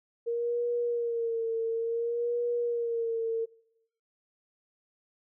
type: tone with vibrato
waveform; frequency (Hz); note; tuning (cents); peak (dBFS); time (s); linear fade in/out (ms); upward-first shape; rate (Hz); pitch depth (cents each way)
sine; 466.2; A#4; 0; -27; 0.26-3.46; 20; sine; 0.57; 47
effects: noise-tail reverb RT60 0.8 s tail -21 dB re dry